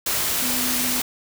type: tone in noise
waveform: sine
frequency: 250 Hz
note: B3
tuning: 21 cents sharp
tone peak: -29 dBFS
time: 0.42-1 s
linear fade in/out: 5 ms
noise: white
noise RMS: -23 dBFS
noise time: 0.06-1.02 s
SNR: -9 dB
effects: none